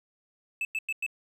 triangle tone bursts, 2622 Hz, E7, 10 cents flat, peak -26 dBFS, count 4, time 0.61-1.064 s, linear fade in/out 2 ms, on 40 ms, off 98 ms, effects none

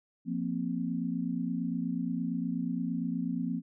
sine chord, F suspended fourth, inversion none, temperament equal, 174.61 / 233.1 / 261.6 Hz, F3 / Bb3 / C4, 0 / 0 / 0 cents, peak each -34 dBFS, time 0.25-3.62 s, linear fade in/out 50 ms, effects none

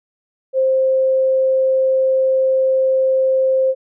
sine tone, 526 Hz, C5, 9 cents sharp, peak -12 dBFS, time 0.53-3.75 s, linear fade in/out 50 ms, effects none

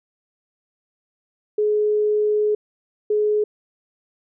sine tone bursts at uneven times, 421.9 Hz, G#4, 27 cents sharp, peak -16 dBFS, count 2, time 1.58-2.55 / 3.1-3.44 s, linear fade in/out 5 ms, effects none

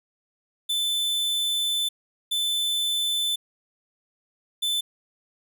45% pulse tone bursts at uneven times, 3520 Hz, A7, in tune, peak -23 dBFS, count 3, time 0.69-1.89 / 2.31-3.36 / 4.62-4.81 s, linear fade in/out 10 ms, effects none

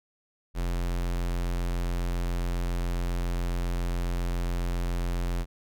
square tone, 43.65 Hz, F1, in tune, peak -27 dBFS, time 0.54-5.46 s, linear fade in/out 50 ms, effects none

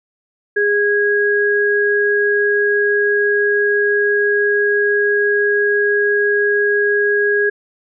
sine tone pair together, 411.2 / 1649 Hz, G#4 / G#6, -17 / -13 cents, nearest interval 2 octaves, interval 2404 cents, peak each -15 dBFS, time 0.56-7.5 s, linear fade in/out 10 ms, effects none

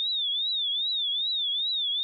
sine tone with vibrato, 3607 Hz, A7, 42 cents sharp, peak -25 dBFS, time 0-2.03 s, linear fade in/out 0 ms, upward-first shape triangle, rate 2.5 Hz, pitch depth 170 cents each way, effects none

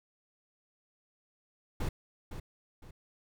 brown noise with echo, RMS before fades -32 dBFS, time 1.8-1.89 s, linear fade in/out 5 ms, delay 510 ms, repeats 2, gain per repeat -9 dB, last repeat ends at 2.91 s, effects none

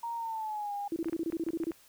sine tone with pitch glide, 932.3 to 811.6 Hz, A#5 to G#5, 0 to -40 cents, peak -33 dBFS, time 0.03-0.88 s, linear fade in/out 5 ms, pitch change -240 cents, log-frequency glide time 0.16-0.73 s
sine tone bursts, 329.6 Hz, E4, in tune, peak -29 dBFS, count 12, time 0.92-1.71 s, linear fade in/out 2 ms, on 42 ms, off 26 ms
clicks, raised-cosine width 0.5 ms, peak -30 dBFS, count 7, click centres 1.045 / 1.085 / 1.131 / 1.323 / 1.487 / 1.635 / 1.718 s
effects white hiss -60 dBFS RMS until 1.88 s

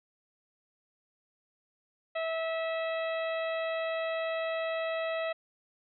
harmonic tone with a mistuned harmonic, 651 Hz, E5, 22 cents flat, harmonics 1 / 2 / 3 / 4 / 5 / 6, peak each -31 / -40 / -40 / -42 / -48 / -49 dBFS, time 2.15-5.33 s, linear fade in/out 10 ms, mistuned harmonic 6, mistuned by -20 cents, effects none

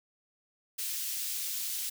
white high-pass noise, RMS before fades -35 dBFS, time 0.78-1.9 s, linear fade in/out 10 ms, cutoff 3200 Hz, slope 12 dB/octave, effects none

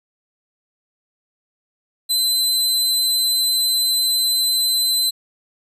sawtooth tone, 4047 Hz, B7, 42 cents sharp, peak -13 dBFS, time 2.09-5.11 s, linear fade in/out 20 ms, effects resampled to 32000 Hz

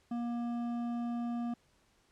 sine tone with hard clipping, 237.4 Hz, A#3, 32 cents sharp, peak -35 dBFS, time 0.11-1.54 s, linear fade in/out 5 ms, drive 9 dB, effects pink hiss -70 dBFS RMS until 2.11 s + low-pass 9000 Hz 12 dB/octave

